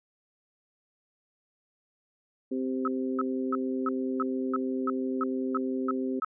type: harmonic tone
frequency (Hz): 130.2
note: C3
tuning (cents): -8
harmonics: 2 / 3 / 4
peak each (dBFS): -29 / -33 / -40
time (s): 2.51-6.2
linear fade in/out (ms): 10
type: tone bursts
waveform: sine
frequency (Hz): 1288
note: E6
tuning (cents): -41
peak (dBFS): -26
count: 11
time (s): 2.85-6.247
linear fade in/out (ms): 2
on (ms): 27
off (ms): 310
effects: none